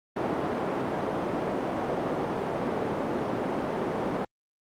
white band-pass noise, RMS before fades -29 dBFS, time 0.16-4.25 s, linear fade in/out 5 ms, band 170 to 630 Hz, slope 12 dB/octave, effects Opus 32 kbps

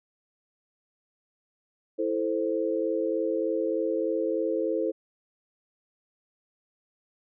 sine chord, A minor, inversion second, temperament equal, 329.6 / 440 / 523.3 Hz, E4 / A4 / C5, 0 / 0 / 0 cents, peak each -29 dBFS, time 1.98-4.92 s, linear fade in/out 20 ms, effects none

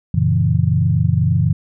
sine chord, F# dominant seventh, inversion none, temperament equal, 92.5 / 116.54 / 138.59 / 164.81 Hz, F#2 / A#2 / C#3 / E3, 0 / 0 / 0 / 0 cents, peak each -18 dBFS, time 0.14-1.53 s, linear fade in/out 5 ms, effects none

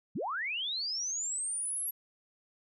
sine linear sweep, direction up, 116.54 to 11510 Hz, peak -32 dBFS, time 0.15-1.91 s, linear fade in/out 10 ms, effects none

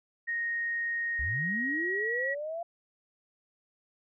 sine tone with pitch glide, 1864.7 to 1921.6 Hz, A#6 to B6, 0 to -48 cents, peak -29 dBFS, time 0.27-2.35 s, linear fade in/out 20 ms, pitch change +52 cents, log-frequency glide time 1.27-2.16 s
sine linear sweep, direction up, 54.1 to 693 Hz, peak -33 dBFS, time 1.19-2.63 s, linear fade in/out 5 ms
effects none

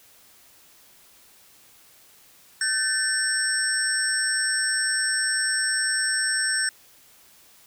sine tone cluster, 1532 / 1762 / 5460 / 8230 Hz, G6 / A6 / F8 / C9, -40 / +2 / -40 / -30 cents, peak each -27 dBFS, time 2.61-6.69 s, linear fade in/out 2 ms, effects white hiss -54 dBFS RMS until 7.66 s

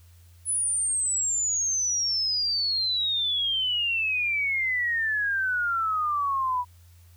sine exponential sweep, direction down, 10190 to 972 Hz, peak -23 dBFS, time 0.45-6.65 s, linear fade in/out 50 ms, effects added 86 Hz sine -50 dBFS peak until 7.16 s + white hiss -62 dBFS RMS until 7.16 s

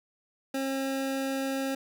25% pulse tone, 269.3 Hz, C#4, 50 cents flat, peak -25 dBFS, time 0.54-1.75 s, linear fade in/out 5 ms, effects none

